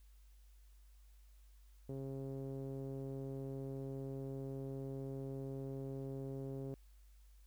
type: tone with low-pass filter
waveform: sawtooth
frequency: 135 Hz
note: C#3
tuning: 45 cents flat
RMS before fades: -44 dBFS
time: 1.89-6.74 s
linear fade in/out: 0 ms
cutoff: 450 Hz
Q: 2.3
effects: added 50 Hz sine -59 dBFS peak until 7.46 s + white hiss -75 dBFS RMS until 7.46 s